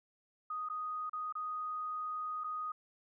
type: tone with dropouts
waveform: sine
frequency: 1244.5 Hz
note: D#6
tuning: in tune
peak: -36 dBFS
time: 0.5-2.72 s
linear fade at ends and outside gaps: 5 ms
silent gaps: 0.688-0.698 / 1.096-1.131 / 1.325-1.352 / 2.438-2.442 s
effects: none

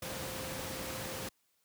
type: tone in noise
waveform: sine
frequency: 523.3 Hz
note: C5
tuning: in tune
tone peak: -46 dBFS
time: 0.02-1.29 s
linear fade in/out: 5 ms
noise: pink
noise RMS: -40 dBFS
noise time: 0.02-1.29 s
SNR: -9 dB
effects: white hiss -75 dBFS RMS until 1.64 s + high-pass 80 Hz 12 dB/octave

